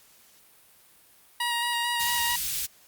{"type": "tone with vibrato", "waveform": "15% pulse", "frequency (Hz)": 950, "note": "A#5", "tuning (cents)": 33, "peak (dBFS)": -19, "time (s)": [1.4, 2.36], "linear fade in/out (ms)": 5, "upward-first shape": "square", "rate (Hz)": 4.5, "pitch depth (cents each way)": 13}
{"type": "band-stop noise", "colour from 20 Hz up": "white", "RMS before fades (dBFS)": -30, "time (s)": [1.99, 2.67], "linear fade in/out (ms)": 20, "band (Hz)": [120, 2700], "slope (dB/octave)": 12}
{"effects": ["white hiss -57 dBFS RMS until 2.87 s", "Opus 48 kbps"]}